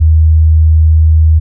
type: tone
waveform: sine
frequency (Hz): 79.1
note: D#2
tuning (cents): +29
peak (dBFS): -3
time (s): 0-1.4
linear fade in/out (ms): 20
effects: none